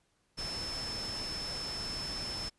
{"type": "tone in noise", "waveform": "sine", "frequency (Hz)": 5274, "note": "E8", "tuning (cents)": 0, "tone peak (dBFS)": -37, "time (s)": [0.37, 2.5], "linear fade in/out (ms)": 20, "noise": "pink", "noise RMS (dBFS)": -42, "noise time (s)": [0.37, 2.5], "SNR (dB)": 2, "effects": ["pink hiss -74 dBFS RMS until 2.58 s", "resampled to 24000 Hz"]}